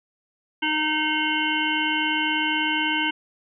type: harmonic tone with a mistuned harmonic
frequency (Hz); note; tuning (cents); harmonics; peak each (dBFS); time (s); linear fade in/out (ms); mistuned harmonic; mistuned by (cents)
308; D#4; -17; 1 / 3 / 5 / 7 / 9 / 10; -28 / -28 / -28 / -28 / -28 / -28; 0.62-3.11; 10; 10; -18
effects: none